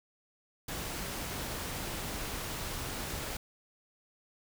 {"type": "noise", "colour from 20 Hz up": "pink", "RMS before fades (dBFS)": -38, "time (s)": [0.68, 3.37], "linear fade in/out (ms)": 5, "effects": []}